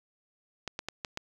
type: clicks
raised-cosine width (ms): 0.2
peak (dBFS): -17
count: 5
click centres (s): 0.677 / 0.791 / 0.886 / 1.048 / 1.174
effects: 8-bit